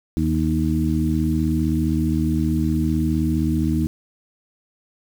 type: harmonic tone with a mistuned harmonic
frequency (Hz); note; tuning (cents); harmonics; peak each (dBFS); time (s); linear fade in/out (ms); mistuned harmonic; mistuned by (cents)
79.4; D#2; +36; 1 / 2 / 3 / 4; -23 / -23 / -23 / -23; 0.17-3.87; 0; 4; -22
effects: 7-bit